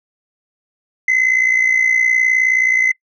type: tone with amplitude modulation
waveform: sine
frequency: 2045 Hz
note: C7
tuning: 40 cents flat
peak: -6 dBFS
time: 1.08-2.92 s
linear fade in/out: 5 ms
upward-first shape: sine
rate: 59.2 Hz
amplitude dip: 70%
effects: noise-tail reverb RT60 0.1 s tail -25 dB re dry + tanh soft clip ceiling -8 dBFS